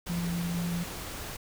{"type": "tone in noise", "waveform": "sine", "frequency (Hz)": 172.3, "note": "F3", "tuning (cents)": -23, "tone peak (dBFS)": -29, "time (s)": [0.09, 0.84], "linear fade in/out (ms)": 10, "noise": "pink", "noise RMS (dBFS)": -39, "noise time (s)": [0.06, 1.37], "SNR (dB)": 7, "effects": []}